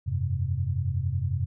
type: chord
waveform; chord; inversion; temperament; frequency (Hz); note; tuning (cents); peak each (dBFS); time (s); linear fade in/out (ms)
sine; F suspended second; none; just; 87.31 / 98.22 / 130.96; F2 / G2 / C3; 0 / +4 / +2; -29; 0.06-1.46; 20
effects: none